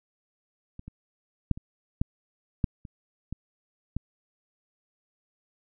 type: clicks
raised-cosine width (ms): 5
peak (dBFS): -28 / -28 / -10 / -27 / -12 / -11 / -29 / -21 / -17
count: 9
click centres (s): 0.794 / 0.88 / 1.513 / 1.575 / 2.015 / 2.642 / 2.852 / 3.326 / 3.966
effects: none